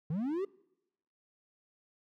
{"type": "linear sweep", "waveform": "triangle", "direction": "up", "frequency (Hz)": [142.8, 408.5], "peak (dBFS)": -29, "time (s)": [0.1, 0.45], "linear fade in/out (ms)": 5, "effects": ["noise-tail reverb RT60 0.9 s tail -25 dB re dry"]}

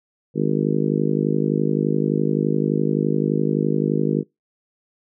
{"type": "harmonic tone", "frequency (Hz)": 51.7, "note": "G#1", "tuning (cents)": -7, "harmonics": [3, 4, 5, 6, 7, 8, 9], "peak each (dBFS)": [-23, -24, -25, -26, -26, -27, -28], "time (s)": [0.34, 4.24], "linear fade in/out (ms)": 50, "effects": ["noise-tail reverb RT60 0.2 s tail -25 dB re dry"]}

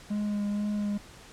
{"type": "tone with vibrato", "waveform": "triangle", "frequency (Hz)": 206.6, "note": "G#3", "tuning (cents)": -9, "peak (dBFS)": -25, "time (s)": [0.1, 0.98], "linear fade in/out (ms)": 10, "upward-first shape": "sine", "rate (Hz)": 2.1, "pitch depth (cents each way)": 17, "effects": ["pink hiss -50 dBFS RMS until 1.32 s", "low-pass 9000 Hz 12 dB/octave"]}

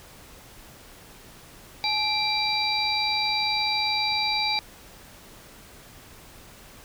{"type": "harmonic tone with a mistuned harmonic", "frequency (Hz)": 784, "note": "G5", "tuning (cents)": 0, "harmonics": [1, 3, 5, 6], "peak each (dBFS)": [-28, -28, -28, -28], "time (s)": [1.84, 4.59], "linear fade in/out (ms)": 0, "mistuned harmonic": 1, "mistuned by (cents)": 130, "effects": ["pink hiss -48 dBFS RMS until 6.84 s"]}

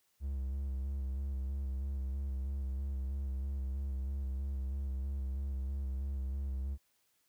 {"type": "tone with vibrato", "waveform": "triangle", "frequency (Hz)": 67.4, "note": "C#2", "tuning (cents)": -48, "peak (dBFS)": -32, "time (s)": [0.2, 6.78], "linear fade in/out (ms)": 50, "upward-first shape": "square", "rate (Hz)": 3.1, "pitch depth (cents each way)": 36, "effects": ["white hiss -75 dBFS RMS until 7.28 s"]}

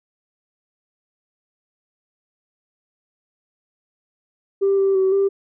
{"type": "tone with pitch steps", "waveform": "sine", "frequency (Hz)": [393.4, 389.9, 380.3, 393.8], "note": ["G4", "G4", "F#4", "G4"], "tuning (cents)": [6, -9, 48, 8], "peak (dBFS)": -13, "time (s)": [4.61, 5.29], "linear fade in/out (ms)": 20, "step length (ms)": 170, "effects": ["tanh soft clip ceiling -11 dBFS"]}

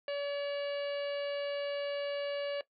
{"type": "harmonic tone", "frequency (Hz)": 570, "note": "C#5", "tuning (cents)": 48, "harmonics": [1, 2, 3, 4, 5, 6, 7, 8], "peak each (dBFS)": [-33, -49, -44, -49, -46, -60, -55, -54], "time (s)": [0.08, 2.61], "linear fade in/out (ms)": 2, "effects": ["noise-tail reverb RT60 0.1 s tail -17 dB re dry"]}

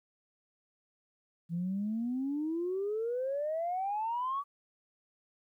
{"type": "exponential sweep", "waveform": "sine", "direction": "up", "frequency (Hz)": [164.5, 1154], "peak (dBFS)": -30, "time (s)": [1.49, 4.44], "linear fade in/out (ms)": 50, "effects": ["tanh soft clip ceiling -26 dBFS", "12-bit"]}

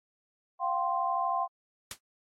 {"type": "chord", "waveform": "sine", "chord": "F suspended second", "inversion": "none", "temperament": "equal with one note detuned", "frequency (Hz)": [698.5, 771, 1046.5], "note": ["F5", "G5", "C6"], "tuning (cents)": [0, -29, 0], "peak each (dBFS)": [-32, -32, -30], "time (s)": [0.59, 1.48], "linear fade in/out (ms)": 50}
{"type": "noise with exponential decay", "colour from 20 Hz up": "white", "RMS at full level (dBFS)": -31, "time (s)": [1.91, 1.99], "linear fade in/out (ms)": 2, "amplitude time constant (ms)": 16}
{"effects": ["low-pass 10000 Hz 12 dB/octave", "AAC 48 kbps"]}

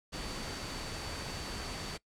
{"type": "tone in noise", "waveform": "sine", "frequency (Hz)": 4552, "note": "C#8", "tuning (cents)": 45, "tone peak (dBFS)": -48, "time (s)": [0.12, 1.98], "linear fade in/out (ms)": 20, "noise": "pink", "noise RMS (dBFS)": -40, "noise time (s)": [0.12, 1.98], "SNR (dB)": -11, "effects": ["noise-tail reverb RT60 0.1 s tail -21 dB re dry", "low-pass 8000 Hz 12 dB/octave"]}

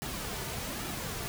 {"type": "noise with flanger", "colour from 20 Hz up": "pink", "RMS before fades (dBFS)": -37, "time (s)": [0.02, 1.28], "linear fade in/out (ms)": 0, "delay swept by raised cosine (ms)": [1.9, 3.8], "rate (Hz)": 1.2, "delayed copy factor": -0.5, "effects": []}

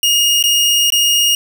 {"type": "tone with dropouts", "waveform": "sawtooth", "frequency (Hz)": 2856, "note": "F7", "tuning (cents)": 38, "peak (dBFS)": -7, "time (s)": [0.03, 1.35], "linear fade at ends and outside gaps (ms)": 2, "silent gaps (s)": [[0.427, 0.438], [0.903, 0.922]], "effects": []}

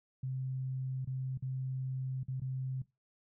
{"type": "tone with dropouts", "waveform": "sine", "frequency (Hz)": 130.81, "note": "C3", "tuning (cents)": 0, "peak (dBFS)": -34, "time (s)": [0.23, 2.82], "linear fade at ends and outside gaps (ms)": 5, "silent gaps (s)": [[1.048, 1.072], [1.376, 1.423], [2.233, 2.282], [2.4, 2.417]], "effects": ["noise-tail reverb RT60 0.2 s tail -18 dB re dry"]}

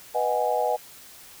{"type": "chord", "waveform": "sine", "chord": "G# minor seventh", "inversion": "first", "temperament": "equal", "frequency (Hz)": [493.9, 622.3, 740, 830.6], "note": ["B4", "D#5", "F#5", "G#5"], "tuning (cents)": [0, 0, 0, 0], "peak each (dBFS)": -27, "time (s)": [0.14, 0.77], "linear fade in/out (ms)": 20, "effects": ["white hiss -47 dBFS RMS until 1.4 s"]}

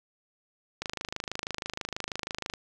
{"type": "click train", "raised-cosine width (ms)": 0.2, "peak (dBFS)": -15, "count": 46, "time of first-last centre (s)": [0.82, 2.538], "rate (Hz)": 26.2, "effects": []}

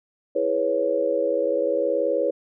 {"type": "chord", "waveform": "sine", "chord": "C# minor seventh", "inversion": "first", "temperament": "equal", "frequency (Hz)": [329.6, 415.3, 493.9, 554.4], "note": ["E4", "G#4", "B4", "C#5"], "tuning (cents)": [0, 0, 0, 0], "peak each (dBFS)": [-29, -28, -24, -23], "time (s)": [0.35, 2.31], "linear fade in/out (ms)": 10, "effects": []}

